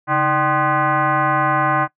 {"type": "tone with frequency modulation", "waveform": "sine", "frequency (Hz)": 139.8, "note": "C#3", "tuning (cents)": 15, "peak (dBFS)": -14, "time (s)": [0.07, 1.88], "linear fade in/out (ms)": 50, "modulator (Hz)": 455, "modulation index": 3.2, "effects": ["noise-tail reverb RT60 0.1 s tail -20 dB re dry"]}